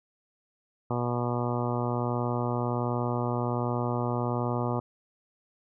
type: harmonic tone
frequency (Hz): 121.3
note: B2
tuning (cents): -31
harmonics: 1 / 2 / 3 / 4 / 5 / 6 / 7 / 8 / 9 / 10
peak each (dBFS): -30 / -33 / -35 / -36 / -37 / -38 / -38 / -39 / -40 / -40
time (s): 0.9-4.8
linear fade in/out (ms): 5
effects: none